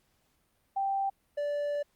sine / triangle tone pair in turn, 784 / 581.9 Hz, G5 / D5, 0 / -16 cents, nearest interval perfect fourth, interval 516 cents, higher first, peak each -27 / -27 dBFS, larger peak neither, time 0.76-1.1 / 1.37-1.83 s, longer second, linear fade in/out 10 ms, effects pink hiss -72 dBFS RMS until 1.95 s + Opus 48 kbps

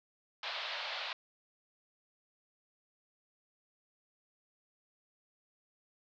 white band-pass noise, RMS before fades -40 dBFS, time 0.43-1.13 s, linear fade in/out 2 ms, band 550 to 4400 Hz, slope 48 dB/octave, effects none

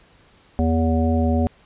harmonic tone with a mistuned harmonic, 81.3 Hz, E2, 23 cents flat, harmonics 1 / 3 / 5 / 7 / 9, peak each -19 / -20 / -29 / -27 / -28 dBFS, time 0.59-1.47 s, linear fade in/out 0 ms, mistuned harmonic 3, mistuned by -21 cents, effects pink hiss -54 dBFS RMS until 1.65 s + resampled to 8000 Hz

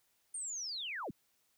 sine linear sweep, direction down, 8990 to 103.83 Hz, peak -38 dBFS, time 0.34-1.11 s, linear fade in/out 5 ms, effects white hiss -75 dBFS RMS until 1.57 s

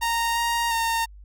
sawtooth tone with pitch steps, 927 / 935 / 916 Hz, A#5 / A#5 / A#5, -10 / +5 / -31 cents, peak -18 dBFS, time 0.01-1.06 s, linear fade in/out 20 ms, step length 350 ms, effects added 50 Hz sine -42 dBFS peak until 1.24 s

